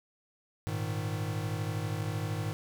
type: chord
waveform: square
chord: Ab suspended second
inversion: none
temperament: equal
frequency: 103.83 / 116.54 / 155.56 Hz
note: Ab2 / Bb2 / Eb3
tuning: 0 / 0 / 0 cents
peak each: -35 / -39 / -37 dBFS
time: 0.67-2.53 s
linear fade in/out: 0 ms
effects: none